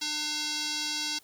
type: tone with band-pass filter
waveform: square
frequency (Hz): 300.8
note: D4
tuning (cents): +42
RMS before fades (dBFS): -32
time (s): 0.01-1.19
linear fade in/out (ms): 10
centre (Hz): 4800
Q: 2.4
effects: white hiss -60 dBFS RMS until 1.23 s